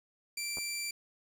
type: tone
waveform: 15% pulse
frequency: 2349 Hz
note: D7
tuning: in tune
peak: -28 dBFS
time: 0.37-0.91 s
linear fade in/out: 5 ms
type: clicks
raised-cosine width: 1 ms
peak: -31 dBFS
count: 2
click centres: 0.572 / 0.584 s
effects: 9-bit